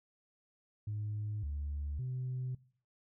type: tone with pitch steps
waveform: sine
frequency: 105.4 / 72.5 / 127.7 Hz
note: G#2 / D2 / C3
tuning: +26 / -22 / -42 cents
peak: -34 dBFS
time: 0.87-2.55 s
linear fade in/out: 5 ms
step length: 560 ms
effects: noise-tail reverb RT60 0.5 s tail -21 dB re dry + tanh soft clip ceiling -32 dBFS